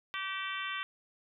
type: harmonic tone with a mistuned harmonic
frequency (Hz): 385.8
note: G4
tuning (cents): -28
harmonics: 3 / 4 / 5 / 6 / 7 / 8 / 9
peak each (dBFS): -40 / -41 / -42 / -43 / -43 / -44 / -45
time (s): 0.14-0.83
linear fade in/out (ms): 0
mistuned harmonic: 9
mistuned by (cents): +26
effects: none